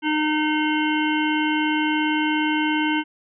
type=harmonic tone; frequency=306.2 Hz; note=D#4; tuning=28 cents flat; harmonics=1 / 3 / 5 / 7 / 9 / 10; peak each=-21 / -26 / -28 / -29 / -31 / -31 dBFS; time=0.02-3.04 s; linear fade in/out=50 ms; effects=none